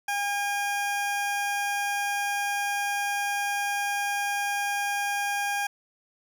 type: tone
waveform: 20% pulse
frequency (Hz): 810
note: G#5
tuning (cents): -43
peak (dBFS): -21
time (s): 0.08-5.67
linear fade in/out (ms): 5
effects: none